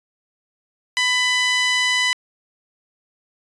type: tone with band-pass filter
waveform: 5% pulse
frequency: 998 Hz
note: B5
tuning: 18 cents sharp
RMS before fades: -19 dBFS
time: 0.97-2.13 s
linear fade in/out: 0 ms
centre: 2100 Hz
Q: 1.6
effects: resampled to 24000 Hz